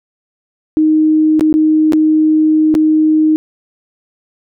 sine tone with dropouts, 311.1 Hz, D#4, in tune, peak -7 dBFS, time 0.77-3.36 s, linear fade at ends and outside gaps 0 ms, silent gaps 1.395-1.409 / 1.527-1.54 / 1.923-1.933 / 2.742-2.751 s, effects none

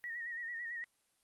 sine tone with vibrato, 1883 Hz, A#6, 17 cents sharp, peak -39 dBFS, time 0.04-0.84 s, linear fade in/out 0 ms, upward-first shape sine, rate 9 Hz, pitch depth 59 cents each way, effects white hiss -75 dBFS RMS until 1.23 s + Opus 32 kbps

